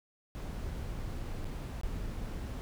brown noise with dropouts, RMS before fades -38 dBFS, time 0.35-2.61 s, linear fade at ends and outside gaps 0 ms, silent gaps 1.444-1.453 / 1.812-1.834 s, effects none

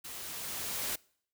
white noise with level ramp, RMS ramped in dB -44 to -34 dBFS, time 0.04-0.96 s, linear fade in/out 10 ms, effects noise-tail reverb RT60 0.6 s tail -25 dB re dry

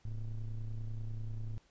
triangle ring-modulated tone, 62.2 Hz, B1, 13 cents sharp, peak -31 dBFS, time 0.05-1.58 s, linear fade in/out 0 ms, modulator 47.1 Hz, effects pink hiss -69 dBFS RMS until 1.7 s + resampled to 16000 Hz

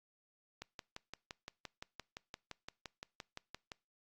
click train, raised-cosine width 0.2 ms, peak -27 dBFS, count 19, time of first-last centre 0.62-3.718 s, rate 5.81 Hz, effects noise-tail reverb RT60 0.3 s tail -24 dB re dry + Opus 48 kbps

